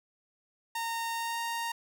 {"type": "tone with pitch glide", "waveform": "sawtooth", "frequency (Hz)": [920, 928], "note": ["A#5", "A#5"], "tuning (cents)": [-23, -8], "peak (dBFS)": -28, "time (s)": [0.75, 1.72], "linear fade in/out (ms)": 5, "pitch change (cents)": 15, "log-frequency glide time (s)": [1.13, 1.38], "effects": []}